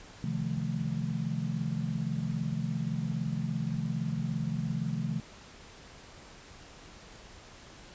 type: chord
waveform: sine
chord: F dominant seventh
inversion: second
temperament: just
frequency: 130.96 / 157.15 / 174.61 / 218.3 Hz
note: C3 / Eb3 / F3 / A3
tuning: +2 / +18 / 0 / -13 cents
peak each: -35 / -34 / -36 / -36 dBFS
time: 0.24-5.2 s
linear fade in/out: 2 ms
effects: pink hiss -51 dBFS RMS until 7.94 s + resampled to 16000 Hz